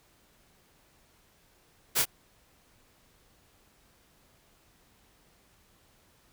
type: noise with echo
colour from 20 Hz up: white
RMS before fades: -26 dBFS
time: 1.95-2.03 s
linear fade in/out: 20 ms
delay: 26 ms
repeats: 1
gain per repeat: -3 dB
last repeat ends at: 2.056 s
effects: pink hiss -64 dBFS RMS until 6.32 s